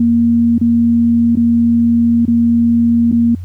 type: tone with dropouts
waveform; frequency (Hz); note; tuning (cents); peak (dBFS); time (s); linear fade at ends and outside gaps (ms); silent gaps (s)
sine; 233.8; A#3; +5; -8; 0-3.35; 5; 0.582-0.612 / 1.355-1.37 / 2.254-2.279 / 3.116-3.124
effects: added 89 Hz sine -23 dBFS peak until 3.44 s + pink hiss -53 dBFS RMS until 3.44 s